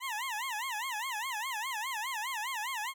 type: tone with vibrato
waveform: 20% pulse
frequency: 952 Hz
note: A#5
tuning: 36 cents sharp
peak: -29 dBFS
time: 0-2.94 s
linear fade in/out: 50 ms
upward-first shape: sine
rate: 4.9 Hz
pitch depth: 230 cents each way
effects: none